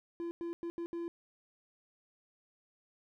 triangle tone bursts at uneven times, 340 Hz, F4, 46 cents flat, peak -34 dBFS, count 5, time 0.2-0.31 / 0.41-0.53 / 0.63-0.7 / 0.78-0.86 / 0.93-1.08 s, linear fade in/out 0 ms, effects none

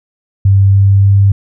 sine tone with pitch steps, 98 / 98.57 / 99.14 Hz, G2 / G2 / G2, 0 / +10 / +20 cents, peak -4 dBFS, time 0.45-1.32 s, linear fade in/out 5 ms, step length 290 ms, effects none

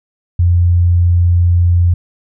sine tone, 87.31 Hz, F2, in tune, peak -7 dBFS, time 0.39-1.94 s, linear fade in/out 5 ms, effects none

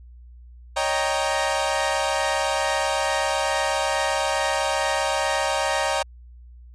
sawtooth chord, Eb dominant seventh, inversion third, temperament equal, 554.4 / 622.3 / 784 / 932.3 Hz, Db5 / Eb5 / G5 / Bb5, 0 / 0 / 0 / 0 cents, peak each -23 dBFS, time 0.76-6.03 s, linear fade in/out 10 ms, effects added 60 Hz sine -42 dBFS peak until 6.74 s + resampled to 22050 Hz

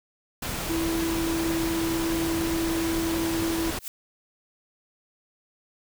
pink noise, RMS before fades -31 dBFS, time 0.42-3.79 s, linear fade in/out 5 ms
triangle tone, 329.6 Hz, E4, in tune, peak -23 dBFS, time 0.69-3.71 s, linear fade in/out 10 ms
blue noise with exponential growth, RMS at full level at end -30 dBFS, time 3.76-3.88 s, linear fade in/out 1 ms, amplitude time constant 26 ms
effects none

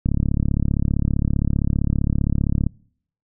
click train, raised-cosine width 5 ms, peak -7 dBFS, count 93, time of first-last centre 0.06-2.666 s, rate 35.3 Hz, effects noise-tail reverb RT60 0.6 s tail -25 dB re dry

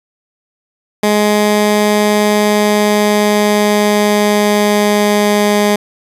15% pulse tone with pitch glide, 209.3 to 207 Hz, G#3 to G#3, +14 to -5 cents, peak -3 dBFS, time 1.03-5.76 s, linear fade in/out 5 ms, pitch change -19 cents, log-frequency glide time 2.26-5.63 s, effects resampled to 32000 Hz

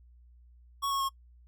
square tone with pitch steps, 1112 / 1098 / 1084.1 Hz, C#6 / C#6 / C#6, +5 / -17 / -39 cents, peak -29 dBFS, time 0.82-1.093 s, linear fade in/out 20 ms, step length 91 ms, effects noise-tail reverb RT60 0.1 s tail -24 dB re dry + added 60 Hz sine -54 dBFS peak until 1.47 s

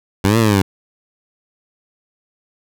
15% pulse linear two-way sweep, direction up then down, 92.5 to 116.54 to 92.5 Hz, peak -5 dBFS, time 0.24-0.62 s, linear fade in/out 5 ms, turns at 0.38 s, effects none

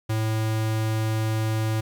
square tone, 110 Hz, A2, in tune, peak -23 dBFS, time 0.09-1.81 s, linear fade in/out 10 ms, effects 10-bit

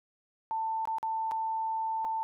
sine tone with dropouts, 890 Hz, A5, 20 cents sharp, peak -29 dBFS, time 0.51-2.23 s, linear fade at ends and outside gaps 0 ms, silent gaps 0.854-0.874 / 0.984-1.029 / 1.312-1.318 / 2.046-2.05 s, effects none

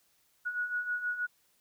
sine beating tone pair, 1456 / 1462.3 Hz, F#6 / F#6, -28 / -21 cents, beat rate 6.3 Hz, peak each -38 / -32 dBFS, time 0.45-1.27 s, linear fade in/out 20 ms, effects white hiss -70 dBFS RMS until 1.6 s

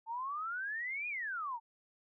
sine exponential two-way sweep, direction up then down, 880 to 2489 to 880 Hz, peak -36 dBFS, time 0.06-1.6 s, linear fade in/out 50 ms, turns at 1.08 s, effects none

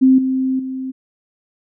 sine tone with level steps, 261.6 Hz, C4, in tune, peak -7 / -15 / -22 dBFS, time 0.01-0.92 s, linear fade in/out 20 ms, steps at 0.18 / 0.59 s, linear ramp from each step 5 ms, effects none

